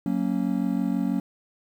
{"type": "chord", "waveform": "triangle", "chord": "F# major", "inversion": "none", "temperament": "just", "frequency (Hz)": [185, 231.2, 277.5], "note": ["F#3", "A#3", "C#4"], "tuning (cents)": [0, -14, 2], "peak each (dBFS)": -25, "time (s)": [0.06, 1.2], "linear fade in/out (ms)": 2, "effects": ["9-bit"]}